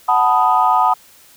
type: chord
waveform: sine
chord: B dominant seventh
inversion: second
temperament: equal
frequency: 740 / 880 / 987.8 / 1244.5 Hz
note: F#5 / A5 / B5 / D#6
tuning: 0 / 0 / 0 / 0 cents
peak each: -16 dBFS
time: 0.08-0.94 s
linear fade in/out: 10 ms
effects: tanh soft clip ceiling -1 dBFS + white hiss -47 dBFS RMS until 1.36 s

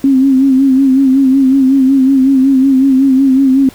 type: tone with vibrato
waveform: sine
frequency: 267.3 Hz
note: C4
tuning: 37 cents sharp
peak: -5 dBFS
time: 0.04-3.69 s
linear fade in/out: 2 ms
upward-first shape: sine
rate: 5.4 Hz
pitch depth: 56 cents each way
effects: pink hiss -38 dBFS RMS until 3.74 s

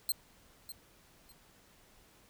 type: tone with echo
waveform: 10% pulse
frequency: 4166 Hz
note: C8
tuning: 8 cents flat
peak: -22 dBFS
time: 0.09-0.12 s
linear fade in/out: 2 ms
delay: 600 ms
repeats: 2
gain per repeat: -13 dB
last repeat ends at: 1.32 s
effects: pink hiss -63 dBFS RMS until 2.29 s

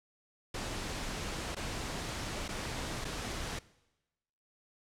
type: noise with dropouts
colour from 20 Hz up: pink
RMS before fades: -38 dBFS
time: 0.54-3.59 s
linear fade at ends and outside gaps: 5 ms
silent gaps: 1.549-1.565 / 2.481-2.488 / 3.046-3.05 s
effects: noise-tail reverb RT60 1.0 s tail -20 dB re dry + low-pass 8000 Hz 12 dB/octave

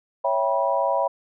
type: chord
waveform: sine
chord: C# half-diminished seventh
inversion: none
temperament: equal with one note detuned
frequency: 554.4 / 659.3 / 784 / 972.5 Hz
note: C#5 / E5 / G5 / B5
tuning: 0 / 0 / 0 / -27 cents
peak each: -24 / -25 / -27 / -24 dBFS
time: 0.24-1.08 s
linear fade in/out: 10 ms
effects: none

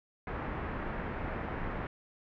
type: low-pass noise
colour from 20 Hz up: pink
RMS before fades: -37 dBFS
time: 0.27-1.87 s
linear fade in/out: 2 ms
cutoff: 2000 Hz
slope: 24 dB/octave
effects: none

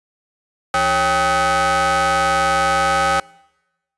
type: ring-modulated tone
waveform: 30% pulse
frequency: 239.9 Hz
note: A#3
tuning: 50 cents sharp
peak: -9 dBFS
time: 0.74-3.2 s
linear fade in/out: 2 ms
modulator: 1030 Hz
effects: noise-tail reverb RT60 1.0 s tail -24 dB re dry + resampled to 24000 Hz

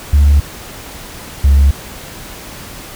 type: tone pair in turn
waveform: sine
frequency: 72 / 69.55 Hz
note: D2 / C#2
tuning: -34 / +6 cents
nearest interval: minor second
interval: 60 cents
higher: first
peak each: -3 dBFS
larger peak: neither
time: 0.13-0.4 / 1.44-1.71 s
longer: neither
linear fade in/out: 5 ms
effects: tanh soft clip ceiling -3 dBFS + pink hiss -31 dBFS RMS until 2.95 s

